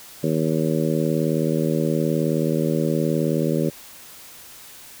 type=harmonic tone; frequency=79 Hz; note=D#2; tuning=27 cents sharp; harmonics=2 / 3 / 4 / 5 / 6 / 7; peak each=-23 / -25 / -26 / -27 / -28 / -28 dBFS; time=0.23-3.7 s; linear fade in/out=10 ms; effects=white hiss -43 dBFS RMS until 5 s